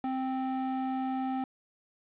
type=tone with band-pass filter; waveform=square; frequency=261.6 Hz; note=C4; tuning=in tune; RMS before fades=-32 dBFS; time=0.04-1.44 s; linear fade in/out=2 ms; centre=550 Hz; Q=6.2; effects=resampled to 8000 Hz + 9-bit